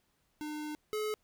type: tone pair in turn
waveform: square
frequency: 302.1 / 427.2 Hz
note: D4 / G#4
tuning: +49 / +49 cents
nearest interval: tritone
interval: 600 cents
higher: second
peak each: -38 / -33 dBFS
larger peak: second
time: 0.41-0.75 / 0.93-1.14 s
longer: first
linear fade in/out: 0 ms
effects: pink hiss -75 dBFS RMS until 1.23 s